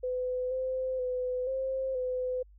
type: tone with pitch steps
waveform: sine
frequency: 504 / 517 / 503 / 528 / 506 Hz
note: B4 / C5 / B4 / C5 / B4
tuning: +35 / -21 / +32 / +16 / +42 cents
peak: -29 dBFS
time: 0.03-2.43 s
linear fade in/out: 10 ms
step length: 480 ms
effects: added 50 Hz sine -53 dBFS peak until 2.58 s